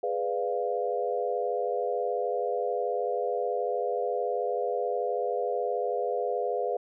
sine chord, G# diminished seventh, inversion none, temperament equal, 415.3 / 493.9 / 587.3 / 698.5 Hz, G#4 / B4 / D5 / F5, 0 / 0 / 0 / 0 cents, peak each -32 / -30 / -35 / -32 dBFS, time 0.03-6.77 s, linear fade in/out 5 ms, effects none

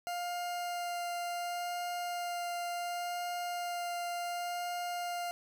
40% pulse tone with vibrato, 702 Hz, F5, 9 cents sharp, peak -34 dBFS, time 0.07-5.31 s, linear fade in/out 0 ms, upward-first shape sine, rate 0.69 Hz, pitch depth 9 cents each way, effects none

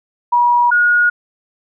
sine tone pair in turn, 963 / 1442.9 Hz, B5 / F#6, -44 / -44 cents, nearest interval perfect fifth, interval 700 cents, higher second, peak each -9 / -9 dBFS, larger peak neither, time 0.32-0.71 / 0.71-1.1 s, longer neither, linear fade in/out 10 ms, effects none

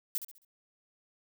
violet noise with echo, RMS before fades -32 dBFS, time 0.15-0.18 s, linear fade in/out 0 ms, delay 67 ms, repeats 4, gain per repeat -9 dB, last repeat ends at 0.448 s, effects none

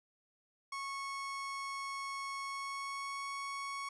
30% pulse tone with pitch glide, 1100 to 1108.9 Hz, C#6 to C#6, -14 to 0 cents, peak -36 dBFS, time 0.72-3.89 s, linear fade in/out 5 ms, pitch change +14 cents, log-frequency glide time 2.44-3.28 s, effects resampled to 22050 Hz

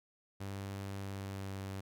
sawtooth tone with pitch glide, 98.4 to 96.99 Hz, G2 to G2, +7 to -18 cents, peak -36 dBFS, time 0.4-1.81 s, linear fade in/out 10 ms, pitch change -25 cents, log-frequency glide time 0.98-1.64 s, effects none

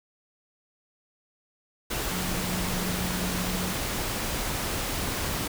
sine tone in noise, 181.6 Hz, F#3, 32 cents flat, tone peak -31 dBFS, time 2.11-3.73 s, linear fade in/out 10 ms, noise pink, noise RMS -30 dBFS, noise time 1.9-5.48 s, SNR -4 dB, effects none

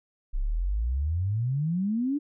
sine exponential sweep, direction up, 31 to 300 Hz, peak -24 dBFS, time 0.33-2.19 s, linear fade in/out 20 ms, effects none

